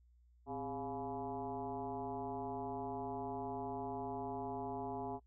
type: tone with frequency modulation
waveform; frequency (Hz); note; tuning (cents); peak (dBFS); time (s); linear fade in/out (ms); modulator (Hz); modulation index
sine; 553; C#5; -4; -39; 0.46-5.2; 50; 146; 2.6
effects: noise-tail reverb RT60 0.1 s tail -24 dB re dry + added 60 Hz sine -64 dBFS peak until 5.26 s